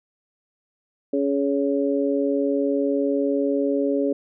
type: harmonic tone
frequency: 140 Hz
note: C#3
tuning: 18 cents sharp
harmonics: 2 / 3 / 4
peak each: -22 / -24 / -25 dBFS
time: 1.13-4.13 s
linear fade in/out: 5 ms
effects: none